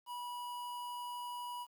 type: tone with notch filter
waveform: square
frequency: 974 Hz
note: B5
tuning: 24 cents flat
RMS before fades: -43 dBFS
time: 0.06-1.67 s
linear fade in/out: 50 ms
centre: 6100 Hz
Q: 1.4
effects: 11-bit